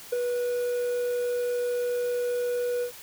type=tone with ADSR envelope; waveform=triangle; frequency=487.8 Hz; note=B4; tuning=21 cents flat; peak=-18 dBFS; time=0.12-2.92 s; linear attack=12 ms; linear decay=5 ms; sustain=-5 dB; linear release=96 ms; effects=white hiss -45 dBFS RMS until 3.02 s